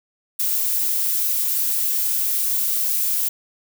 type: noise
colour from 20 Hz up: violet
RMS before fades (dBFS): -21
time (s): 0.39-3.29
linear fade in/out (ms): 10
effects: none